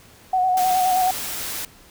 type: tone with vibrato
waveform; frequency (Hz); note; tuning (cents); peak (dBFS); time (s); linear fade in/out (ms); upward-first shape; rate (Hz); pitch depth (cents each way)
sine; 740; F#5; 0; -16; 0.33-1.11; 5; square; 9.5; 24
type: noise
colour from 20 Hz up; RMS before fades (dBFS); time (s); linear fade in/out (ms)
white; -29; 0.57-1.65; 2
effects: pink hiss -49 dBFS RMS until 1.9 s